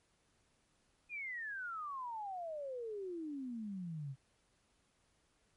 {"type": "exponential sweep", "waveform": "sine", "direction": "down", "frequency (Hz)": [2489, 130], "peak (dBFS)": -40, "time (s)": [1.09, 4.16], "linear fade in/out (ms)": 50, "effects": ["pink hiss -75 dBFS RMS until 5.56 s", "MP3 48 kbps"]}